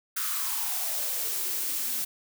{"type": "noise with high-pass filter sweep", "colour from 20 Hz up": "blue", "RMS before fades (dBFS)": -30, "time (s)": [0.16, 2.05], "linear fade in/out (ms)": 10, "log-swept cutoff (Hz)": [1400, 200], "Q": 5.8, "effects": []}